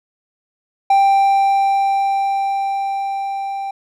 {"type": "tone with level ramp", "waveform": "triangle", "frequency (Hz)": 787, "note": "G5", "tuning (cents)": 7, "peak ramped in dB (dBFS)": [-7, -20], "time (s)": [0.9, 3.71], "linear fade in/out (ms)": 5, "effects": []}